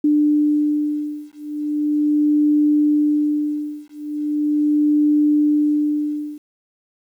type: beating tone pair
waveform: sine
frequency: 297.5 / 297.89 Hz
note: D4 / D4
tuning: +22 / +25 cents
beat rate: 0.39 Hz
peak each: -18 dBFS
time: 0.04-6.38 s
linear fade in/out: 5 ms
effects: 9-bit